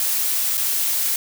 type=noise with dropouts; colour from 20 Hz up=blue; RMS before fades=-21 dBFS; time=0-1.16 s; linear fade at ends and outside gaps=1 ms; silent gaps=0.572-0.577 s; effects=none